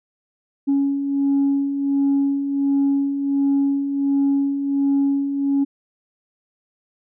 sine beating tone pair, 277.2 / 278.6 Hz, C#4 / C#4, 0 / +9 cents, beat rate 1.4 Hz, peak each -24 / -16 dBFS, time 0.67-5.65 s, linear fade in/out 20 ms, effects tanh soft clip ceiling -12 dBFS

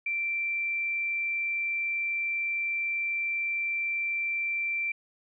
sine tone, 2349 Hz, D7, in tune, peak -27 dBFS, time 0.06-4.92 s, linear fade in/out 5 ms, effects none

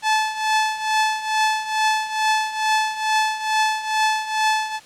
sawtooth tone with tremolo, 868 Hz, A5, 24 cents flat, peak -11 dBFS, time 0.02-4.8 s, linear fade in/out 50 ms, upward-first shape triangle, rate 2.3 Hz, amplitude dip 80%, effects white hiss -46 dBFS RMS until 4.85 s + low-pass 7000 Hz 12 dB/octave

